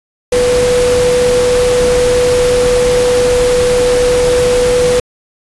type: tone in noise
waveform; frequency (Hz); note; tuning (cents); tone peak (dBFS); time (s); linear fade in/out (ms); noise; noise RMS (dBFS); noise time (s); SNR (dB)
sine; 493.9; B4; 0; -8; 0.32-5; 5; pink; -18; 0.32-5; +7
effects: resampled to 24000 Hz